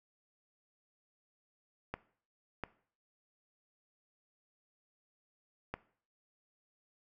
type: clicks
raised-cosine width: 0.5 ms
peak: -22 dBFS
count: 3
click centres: 1.94 / 2.637 / 5.74 s
effects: noise-tail reverb RT60 0.5 s tail -18 dB re dry